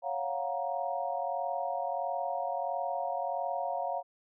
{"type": "chord", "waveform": "sine", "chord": "Gb major seventh", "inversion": "second", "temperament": "equal with one note detuned", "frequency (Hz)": [554.4, 698.5, 740, 938.8], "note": ["Db5", "F5", "Gb5", "Bb5"], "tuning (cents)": [0, 0, 0, 12], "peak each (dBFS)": [-37, -34, -37, -38], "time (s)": [0.02, 4.03], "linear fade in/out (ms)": 50, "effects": []}